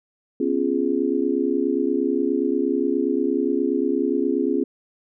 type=chord; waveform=sine; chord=C# dominant seventh; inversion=third; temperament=just; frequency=249.5 / 277.2 / 346.5 / 415.8 Hz; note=B3 / C#4 / E#4 / G#4; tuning=+18 / 0 / -14 / +2 cents; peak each=-26 / -23 / -24 / -25 dBFS; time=0.4-4.64 s; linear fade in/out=5 ms; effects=none